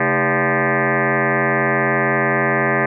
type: tone with frequency modulation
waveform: sine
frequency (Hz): 674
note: E5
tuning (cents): +38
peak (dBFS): -14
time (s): 0-2.86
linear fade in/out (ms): 5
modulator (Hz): 179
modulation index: 7.6
effects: none